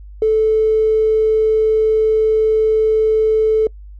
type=tone with tanh clipping; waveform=triangle; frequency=437.3 Hz; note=A4; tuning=11 cents flat; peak=-10 dBFS; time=0.22-3.67 s; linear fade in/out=2 ms; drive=2 dB; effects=noise-tail reverb RT60 0.1 s tail -25 dB re dry + added 50 Hz sine -33 dBFS peak until 3.99 s